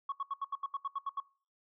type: tone bursts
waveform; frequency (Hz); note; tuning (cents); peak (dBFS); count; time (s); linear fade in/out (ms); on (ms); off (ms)
sine; 1108.7; C#6; 0; -31; 11; 0.09-1.202; 5; 32; 76
effects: noise-tail reverb RT60 0.4 s tail -20 dB re dry + tanh soft clip ceiling -29 dBFS